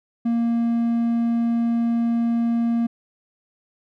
triangle tone, 233.1 Hz, A#3, in tune, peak -16 dBFS, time 0.25-2.87 s, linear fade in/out 10 ms, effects none

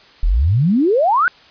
sine exponential sweep, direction up, 35.76 to 1556 Hz, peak -11 dBFS, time 0.23-1.28 s, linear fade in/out 0 ms, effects white hiss -46 dBFS RMS until 1.5 s + resampled to 11025 Hz

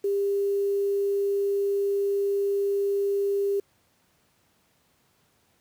sine tone with quantisation, 400 Hz, G4, 35 cents sharp, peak -22 dBFS, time 0.04-3.6 s, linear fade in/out 5 ms, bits 8, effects pink hiss -66 dBFS RMS until 5.6 s + high-pass 80 Hz 12 dB/octave

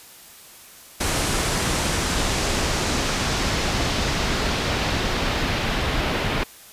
pink noise with low-pass filter sweep, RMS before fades -23 dBFS, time 1-6.44 s, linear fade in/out 10 ms, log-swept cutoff 10000 to 3200 Hz, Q 0.99, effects white hiss -45 dBFS RMS until 6.72 s + resampled to 32000 Hz

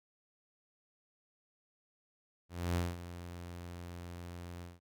sawtooth tone with ADSR envelope, 87.2 Hz, F2, 2 cents flat, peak -26 dBFS, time 2.49-4.8 s, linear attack 270 ms, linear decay 200 ms, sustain -14 dB, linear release 180 ms, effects none

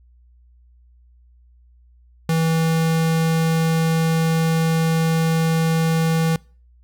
square tone, 162.6 Hz, E3, 23 cents flat, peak -17 dBFS, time 2.29-6.36 s, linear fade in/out 2 ms, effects noise-tail reverb RT60 0.4 s tail -25 dB re dry + added 60 Hz sine -49 dBFS peak until 6.83 s

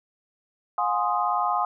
sine chord, F minor seventh, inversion none, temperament equal with one note detuned, 714 / 830.6 / 1046.5 / 1244.5 Hz, F5 / Ab5 / C6 / Eb6, +38 / 0 / 0 / 0 cents, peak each -27 dBFS, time 0.78-1.65 s, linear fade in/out 2 ms, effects none

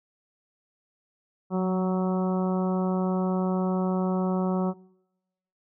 harmonic tone with a mistuned harmonic, 186.2 Hz, F#3, 11 cents sharp, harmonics 1 / 2 / 3 / 4 / 5 / 6 / 7, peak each -24 / -30 / -34 / -36 / -38 / -40 / -41 dBFS, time 1.5-4.74 s, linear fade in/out 50 ms, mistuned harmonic 1, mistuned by -19 cents, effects noise-tail reverb RT60 0.9 s tail -24 dB re dry

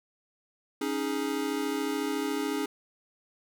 square chord, C# suspended second, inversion none, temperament equal, 277.2 / 311.1 / 415.3 Hz, C#4 / D#4 / G#4, 0 / 0 / 0 cents, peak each -33 / -34 / -34 dBFS, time 0.81-2.66 s, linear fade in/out 5 ms, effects none

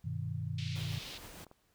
sine chord, G augmented, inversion none, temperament equal, 98 / 123.47 / 155.56 Hz, G2 / B2 / D#3, 0 / 0 / 0 cents, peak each -39 dBFS, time 0.04-0.99 s, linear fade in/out 10 ms
white band-pass noise, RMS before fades -47 dBFS, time 0.58-1.18 s, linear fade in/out 5 ms, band 2400 to 4300 Hz, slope 24 dB/octave
pink noise with tremolo, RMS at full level -49 dBFS, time 0.75-1.45 s, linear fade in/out 10 ms, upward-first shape sine, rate 6.5 Hz, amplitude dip 25%
clicks, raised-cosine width 1 ms, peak -40 dBFS, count 5, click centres 1.136 / 1.188 / 1.245 / 1.467 / 1.514 s
effects pink hiss -73 dBFS RMS until 1.74 s

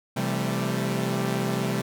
sawtooth chord, A minor seventh, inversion first, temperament equal with one note detuned, 130.81 / 168.47 / 196 / 220 Hz, C3 / E3 / G3 / A3, 0 / +38 / 0 / 0 cents, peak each -25 / -28 / -25 / -28 dBFS, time 0.16-1.82 s, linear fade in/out 10 ms, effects none

